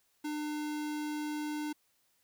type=tone; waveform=square; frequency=300 Hz; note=D4; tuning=37 cents sharp; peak=-35 dBFS; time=0.24-1.73 s; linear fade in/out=10 ms; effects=white hiss -73 dBFS RMS until 2.23 s